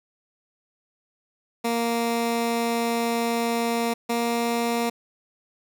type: tone pair in turn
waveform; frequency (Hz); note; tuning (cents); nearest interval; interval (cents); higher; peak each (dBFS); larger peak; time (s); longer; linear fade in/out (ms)
15% pulse; 233.1 / 234.6; A#3 / A#3; 0 / +11; unison; 11; second; -16; neither; 1.64-3.94 / 4.09-4.9; first; 10
effects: none